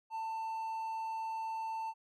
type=tone; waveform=triangle; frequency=892 Hz; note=A5; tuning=23 cents sharp; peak=-34 dBFS; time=0.1-1.94 s; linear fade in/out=50 ms; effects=none